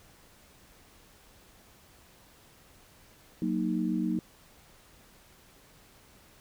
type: chord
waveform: sine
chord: D# minor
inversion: first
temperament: equal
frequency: 185 / 233.1 / 311.1 Hz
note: F#3 / A#3 / D#4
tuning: 0 / 0 / 0 cents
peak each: -31 dBFS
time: 3.42-4.19 s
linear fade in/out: 2 ms
effects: pink hiss -58 dBFS RMS until 6.4 s